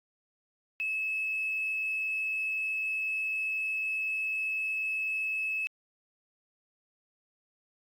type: tone with quantisation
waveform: sine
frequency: 2594 Hz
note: E7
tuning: 28 cents flat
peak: -29 dBFS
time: 0.8-5.67 s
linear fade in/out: 0 ms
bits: 9
effects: AAC 48 kbps